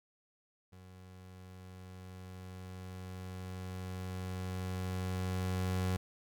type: tone with level ramp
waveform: 30% pulse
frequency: 92.4 Hz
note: F#2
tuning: 2 cents flat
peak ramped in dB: -50 to -28 dBFS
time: 0.72-5.97 s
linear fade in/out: 10 ms
effects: none